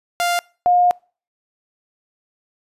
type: tone pair in turn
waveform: sawtooth / sine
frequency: 698.5 / 712.8 Hz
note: F5 / F5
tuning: 0 / +35 cents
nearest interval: unison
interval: 35 cents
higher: second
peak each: -13 / -11 dBFS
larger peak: second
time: 0.2-0.39 / 0.66-0.91 s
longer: second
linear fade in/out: 0 ms
effects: noise-tail reverb RT60 0.4 s tail -26 dB re dry + resampled to 32000 Hz